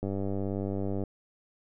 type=click train; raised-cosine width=2 ms; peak=-20 dBFS; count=100; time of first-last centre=0.03-1.037 s; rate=98.3 Hz; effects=none